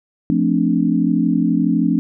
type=chord; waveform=sine; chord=D minor seventh; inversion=first; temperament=equal; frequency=174.61 / 220 / 261.6 / 293.7 Hz; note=F3 / A3 / C4 / D4; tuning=0 / 0 / 0 / 0 cents; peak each=-19 dBFS; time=0.3-1.99 s; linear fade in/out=0 ms; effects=none